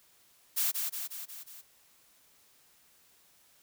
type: noise with echo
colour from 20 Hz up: blue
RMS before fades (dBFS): -29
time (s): 0.56-0.72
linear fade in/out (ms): 20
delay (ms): 180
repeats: 5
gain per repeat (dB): -4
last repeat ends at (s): 1.62
effects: white hiss -64 dBFS RMS until 3.62 s